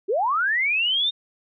sine linear sweep, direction up, 349.2 to 3692 Hz, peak -19 dBFS, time 0.08-1.11 s, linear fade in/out 20 ms, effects none

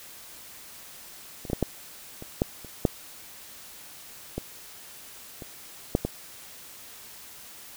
clicks, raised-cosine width 2 ms, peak -25 / -18 / -11 / -9 / -25 / -8 / -29 / -6 / -16 / -25 / -7 / -13 dBFS, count 12, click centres 1.452 / 1.5 / 1.532 / 1.627 / 2.224 / 2.419 / 2.647 / 2.852 / 4.38 / 5.422 / 5.951 / 6.05 s, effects white hiss -46 dBFS RMS until 7.76 s

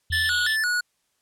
pink band-pass noise, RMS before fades -30 dBFS, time 0.1-0.57 s, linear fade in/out 50 ms, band 3100 to 3800 Hz, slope 96 dB/octave
sine tone with exponential decay, 82.4 Hz, E2, in tune, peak -26 dBFS, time 0.1-0.7 s, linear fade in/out 5 ms, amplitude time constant 130 ms
square tone with vibrato, 1600 Hz, G6, 35 cents sharp, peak -22 dBFS, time 0.12-0.81 s, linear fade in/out 10 ms, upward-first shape square, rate 2.9 Hz, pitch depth 160 cents each way
effects white hiss -71 dBFS RMS until 1.21 s + low-pass 11000 Hz 12 dB/octave

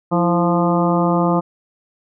harmonic tone with a mistuned harmonic, 174.2 Hz, F3, 4 cents flat, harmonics 1 / 2 / 3 / 4 / 5 / 6 / 7, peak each -17 / -20 / -22 / -23 / -24 / -25 / -25 dBFS, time 0.11-1.41 s, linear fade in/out 20 ms, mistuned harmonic 2, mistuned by -70 cents, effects none

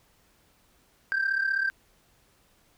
sine tone pair together, 1564.4 / 1600 Hz, G6 / G6, -4 / +35 cents, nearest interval unison, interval 39 cents, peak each -24 / -27 dBFS, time 1.12-1.7 s, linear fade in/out 0 ms, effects tanh soft clip ceiling -20 dBFS + pink hiss -64 dBFS RMS until 2.77 s

